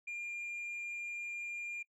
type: tone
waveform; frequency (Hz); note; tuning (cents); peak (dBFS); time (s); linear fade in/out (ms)
sine; 2402; D7; +38; -36; 0.07-1.83; 10
effects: noise-tail reverb RT60 0.1 s tail -24 dB re dry + tanh soft clip ceiling -38 dBFS